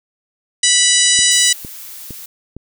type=harmonic tone; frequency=983 Hz; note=B5; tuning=8 cents flat; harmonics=2 / 3 / 4 / 5 / 6 / 7 / 8 / 9; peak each=-20 / -18 / -17 / -21 / -18 / -19 / -19 / -17 dBFS; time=0.63-1.53 s; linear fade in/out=5 ms
type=click train; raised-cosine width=3 ms; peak=-18 dBFS; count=4; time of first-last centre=1.19-2.566 s; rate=2.18 Hz
type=noise; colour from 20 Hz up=blue; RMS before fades=-33 dBFS; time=1.31-2.26 s; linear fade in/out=5 ms
effects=none